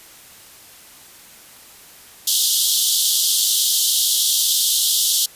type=high-pass noise; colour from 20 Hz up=pink; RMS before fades=-17 dBFS; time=2.27-5.26 s; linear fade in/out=5 ms; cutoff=3100 Hz; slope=96 dB/octave; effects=white hiss -44 dBFS RMS until 5.35 s + resampled to 32000 Hz